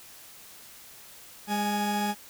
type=tone pair together; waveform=40% pulse; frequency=205 / 833.9 Hz; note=G#3 / G#5; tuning=-22 / +7 cents; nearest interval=2 octaves; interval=2429 cents; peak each=-28 dBFS; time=1.47-2.15 s; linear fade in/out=50 ms; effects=white hiss -49 dBFS RMS until 2.29 s